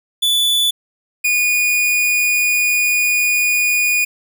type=tone pair in turn; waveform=45% pulse; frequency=3470 / 2454 Hz; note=A7 / D#7; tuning=-25 / -25 cents; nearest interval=tritone; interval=600 cents; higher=first; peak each=-13 dBFS; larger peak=neither; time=0.22-0.71 / 1.24-4.05 s; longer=second; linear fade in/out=10 ms; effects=none